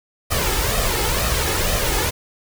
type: noise with flanger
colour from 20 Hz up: pink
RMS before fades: -20 dBFS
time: 0.3-2.11 s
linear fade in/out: 20 ms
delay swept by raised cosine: 1.6 to 2.35 ms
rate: 2.1 Hz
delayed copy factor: +0.6
effects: none